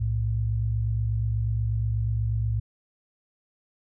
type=tone pair together; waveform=sine; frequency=61.74 / 110.01 Hz; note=B1 / A2; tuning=0 / 0 cents; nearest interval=minor seventh; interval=1000 cents; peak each=-28 / -24 dBFS; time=0-2.6 s; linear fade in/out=10 ms; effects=none